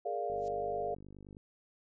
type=chord; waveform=sine; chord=Bb dominant seventh; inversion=third; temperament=equal; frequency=415.3 / 466.2 / 587.3 / 698.5 Hz; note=Ab4 / Bb4 / D5 / F5; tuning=0 / 0 / 0 / 0 cents; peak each=-39 / -40 / -40 / -36 dBFS; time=0.05-0.95 s; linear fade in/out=10 ms
type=click train; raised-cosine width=3 ms; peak=-39 dBFS; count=54; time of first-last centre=0.3-1.369 s; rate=49.6 Hz
type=noise with exponential growth; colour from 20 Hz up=violet; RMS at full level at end=-45 dBFS; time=0.33-0.48 s; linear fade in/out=0 ms; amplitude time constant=32 ms
effects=resampled to 16000 Hz